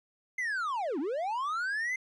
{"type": "linear two-way sweep", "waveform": "triangle", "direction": "down then up", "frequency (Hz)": [2093, 251, 2093], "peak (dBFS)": -28, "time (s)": [0.38, 1.96], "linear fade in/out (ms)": 5, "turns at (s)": 0.99, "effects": ["resampled to 22050 Hz"]}